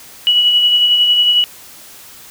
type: tone with tremolo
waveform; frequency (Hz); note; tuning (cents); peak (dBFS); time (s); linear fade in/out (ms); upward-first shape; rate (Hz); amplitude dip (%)
sine; 2933; F#7; -16; -7; 0.27-1.44; 0; sine; 11; 35
effects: white hiss -38 dBFS RMS until 2.3 s